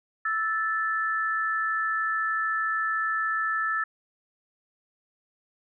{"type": "tone pair together", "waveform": "sine", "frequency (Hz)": [1318.5, 1752], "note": ["E6", "A6"], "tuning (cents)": [0, -8], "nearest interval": "perfect fourth", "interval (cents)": 492, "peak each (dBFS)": [-27, -27], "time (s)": [0.25, 3.84], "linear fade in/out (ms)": 5, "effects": []}